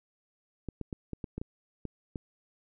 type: clicks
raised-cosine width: 3 ms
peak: -23 dBFS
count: 9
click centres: 0.687 / 0.813 / 0.928 / 1.133 / 1.242 / 1.38 / 1.415 / 1.853 / 2.158 s
effects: none